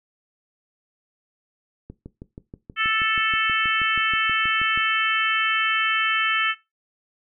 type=click train; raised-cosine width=3 ms; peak=-24 dBFS; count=19; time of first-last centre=1.9-4.775 s; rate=6.26 Hz
type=harmonic tone; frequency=440 Hz; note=A4; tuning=in tune; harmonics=3 / 4 / 5 / 6 / 7; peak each=-24 / -25 / -26 / -27 / -27 dBFS; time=2.76-6.55 s; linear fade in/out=50 ms
effects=noise-tail reverb RT60 0.2 s tail -17 dB re dry